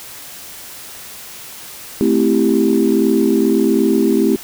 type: chord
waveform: sine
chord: A minor seventh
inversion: none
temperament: equal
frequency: 220 / 261.6 / 329.6 / 392 Hz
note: A3 / C4 / E4 / G4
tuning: 0 / 0 / 0 / 0 cents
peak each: -16 dBFS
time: 2.01-4.36 s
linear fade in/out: 0 ms
effects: tanh soft clip ceiling -2 dBFS + white hiss -34 dBFS RMS until 4.43 s